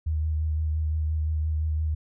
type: tone with vibrato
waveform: sine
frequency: 77.78 Hz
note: D#2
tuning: in tune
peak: -23 dBFS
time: 0.06-1.95 s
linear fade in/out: 10 ms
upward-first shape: sine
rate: 5.8 Hz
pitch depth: 23 cents each way
effects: none